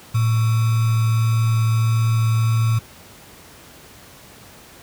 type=tone with sample-and-hold; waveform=sine; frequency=112.7 Hz; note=A2; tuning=42 cents sharp; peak=-14 dBFS; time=0.14-2.79 s; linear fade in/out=10 ms; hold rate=1225 Hz; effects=pink hiss -44 dBFS RMS until 4.82 s + high-pass 60 Hz 12 dB/octave